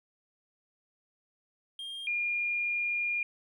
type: tone pair in turn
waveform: triangle / sine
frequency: 3213 / 2416 Hz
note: G7 / D7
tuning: +42 / +48 cents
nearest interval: perfect fourth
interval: 494 cents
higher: first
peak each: -36 / -28 dBFS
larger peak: second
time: 1.79-2.07 / 2.07-3.23 s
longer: second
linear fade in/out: 2 ms
effects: none